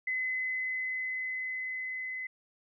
sine tone with level ramp, 2031 Hz, B6, 48 cents sharp, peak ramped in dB -29 to -35 dBFS, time 0.07-2.27 s, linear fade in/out 5 ms, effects none

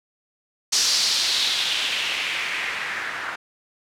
blue noise with low-pass filter sweep, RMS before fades -24 dBFS, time 0.72-3.36 s, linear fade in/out 10 ms, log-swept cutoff 5500 to 1500 Hz, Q 2.6, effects none

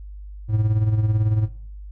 triangle tone with tremolo, 107.6 Hz, A2, 38 cents flat, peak -12 dBFS, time 0.48-1.49 s, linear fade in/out 50 ms, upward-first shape sine, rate 18 Hz, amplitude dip 55%, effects noise-tail reverb RT60 0.7 s tail -22 dB re dry + added 50 Hz sine -34 dBFS peak until 1.91 s

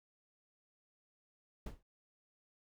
brown noise with exponential decay, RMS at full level -37 dBFS, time 1.66-1.83 s, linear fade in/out 5 ms, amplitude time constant 36 ms, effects none

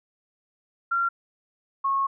sine tone pair in turn, 1377 / 1093.2 Hz, F6 / C#6, -25 / -24 cents, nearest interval major third, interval 399 cents, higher first, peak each -21 dBFS, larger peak neither, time 0.91-1.09 / 1.84-2.07 s, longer second, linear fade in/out 10 ms, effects none

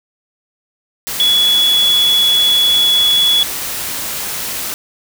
sine tone in noise, 3389 Hz, G#7, 34 cents sharp, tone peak -9 dBFS, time 1.2-3.43 s, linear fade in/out 0 ms, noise white, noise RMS -22 dBFS, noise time 1.07-4.74 s, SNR +10 dB, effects none

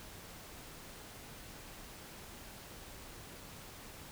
silence, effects pink hiss -51 dBFS RMS until 4.11 s

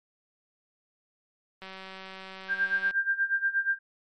click train, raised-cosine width 0.3 ms, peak -27 dBFS, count 246, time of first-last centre 1.62-2.909 s, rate 190 Hz
sine tone with tremolo, 1589 Hz, G6, 23 cents sharp, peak -21 dBFS, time 2.48-3.79 s, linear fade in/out 50 ms, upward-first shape sine, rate 8.4 Hz, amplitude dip 85%
effects MP3 64 kbps

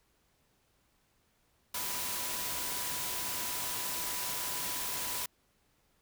sine tone in noise, 987.8 Hz, B5, in tune, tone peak -46 dBFS, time 1.74-5.26 s, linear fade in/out 5 ms, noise white, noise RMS -36 dBFS, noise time 1.74-5.26 s, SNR -13 dB, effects pink hiss -72 dBFS RMS until 6.01 s

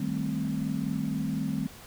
sine chord, A half-diminished seventh, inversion second, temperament equal, 155.56 / 196 / 220 / 261.6 Hz, Eb3 / G3 / A3 / C4, 0 / 0 / 0 / 0 cents, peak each -33 dBFS, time 0-1.67 s, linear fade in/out 5 ms, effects pink hiss -48 dBFS RMS until 1.86 s

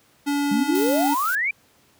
square tone, 285.7 Hz, D4, 48 cents flat, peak -21 dBFS, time 0.26-1.15 s, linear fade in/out 20 ms
sine exponential sweep, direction up, 196 to 2411 Hz, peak -20 dBFS, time 0.51-1.51 s, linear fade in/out 5 ms
blue noise, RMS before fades -32 dBFS, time 0.75-1.35 s, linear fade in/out 0 ms
effects pink hiss -58 dBFS RMS until 1.99 s + high-pass 100 Hz 12 dB/octave

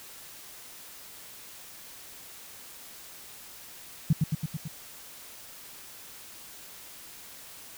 sine tone with echo, 155.56 Hz, D#3, in tune, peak -17 dBFS, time 4.1-4.13 s, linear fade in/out 5 ms, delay 110 ms, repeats 5, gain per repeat -3 dB, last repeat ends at 4.68 s, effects white hiss -47 dBFS RMS until 7.77 s

